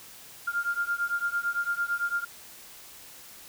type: beating tone pair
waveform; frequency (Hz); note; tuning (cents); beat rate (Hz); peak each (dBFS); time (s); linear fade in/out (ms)
sine; 1396.9 / 1405.8; F6 / F6; 0 / +11; 8.9; -30 / -29; 0.47-2.25; 10
effects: white hiss -48 dBFS RMS until 3.48 s